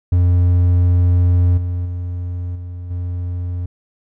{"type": "tone with level steps", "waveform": "triangle", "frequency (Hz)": 88.6, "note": "F2", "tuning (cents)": 25, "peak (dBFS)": [-8, -16, -19, -24, -18], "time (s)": [0.12, 3.66], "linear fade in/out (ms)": 5, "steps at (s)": [1.57, 1.85, 2.55, 2.9], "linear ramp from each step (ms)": 10, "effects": []}